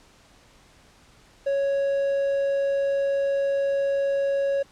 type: tone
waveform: triangle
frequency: 554.4 Hz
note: C#5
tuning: in tune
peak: -19 dBFS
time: 1.46-4.63 s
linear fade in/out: 10 ms
effects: pink hiss -55 dBFS RMS until 4.71 s + low-pass 8000 Hz 12 dB/octave